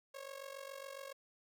sawtooth tone with amplitude modulation, 547 Hz, C#5, 23 cents flat, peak -39 dBFS, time 0.14-1.13 s, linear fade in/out 10 ms, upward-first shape sine, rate 47.2 Hz, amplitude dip 80%, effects none

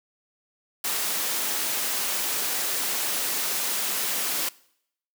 white high-pass noise, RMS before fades -27 dBFS, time 0.84-4.49 s, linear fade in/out 5 ms, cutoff 230 Hz, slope 12 dB/octave, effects noise-tail reverb RT60 0.7 s tail -22 dB re dry

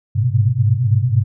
sine tone cluster, 101.5 / 105.3 / 120.8 / 129.6 Hz, G#2 / G#2 / B2 / C3, -39 / +24 / -38 / -16 cents, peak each -18 dBFS, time 0.15-1.24 s, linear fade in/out 20 ms, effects none

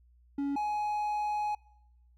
triangle tone pair in turn, 281.1 / 838.5 Hz, C#4 / G#5, +24 / +16 cents, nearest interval octave + perfect fifth, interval 1892 cents, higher second, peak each -27 dBFS, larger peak neither, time 0.38-0.56 / 0.56-1.55 s, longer second, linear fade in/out 5 ms, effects noise-tail reverb RT60 0.9 s tail -25 dB re dry + added 60 Hz sine -59 dBFS peak until 2.17 s

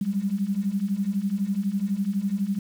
sine beating tone pair, 190.8 / 202.8 Hz, G3 / G#3, -47 / -41 cents, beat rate 12 Hz, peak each -27 / -25 dBFS, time 0.01-2.59 s, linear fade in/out 5 ms, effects 8-bit

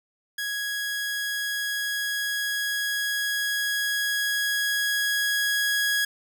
sawtooth tone with level ramp, 1661.2 Hz, G#6, in tune, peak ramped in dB -24 to -18 dBFS, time 0.38-6.05 s, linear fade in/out 5 ms, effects none

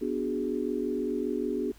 sine chord, G# half-diminished seventh, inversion first, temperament equal, 246.9 / 293.7 / 370 / 415.3 Hz, B3 / D4 / F#4 / G#4, 0 / 0 / 0 / 0 cents, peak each -33 dBFS, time 0.01-1.72 s, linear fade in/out 10 ms, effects added 50 Hz sine -54 dBFS peak until 1.78 s + pink hiss -58 dBFS RMS until 1.78 s

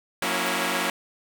5% pulse chord, F# dominant seventh, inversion none, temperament equal with one note detuned, 182.34 / 233.1 / 277.2 / 329.6 Hz, F#3 / A#3 / C#4 / E4, -25 / 0 / 0 / 0 cents, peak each -18 dBFS, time 0.22-0.9 s, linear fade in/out 2 ms
violet noise with exponential decay, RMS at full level -32 dBFS, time 0.46-0.54 s, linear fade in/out 5 ms, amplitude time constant 17 ms
effects none

